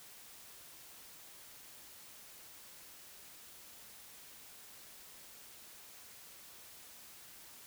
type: silence
effects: white hiss -55 dBFS RMS until 7.66 s